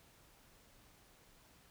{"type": "silence", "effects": ["pink hiss -65 dBFS RMS until 1.7 s"]}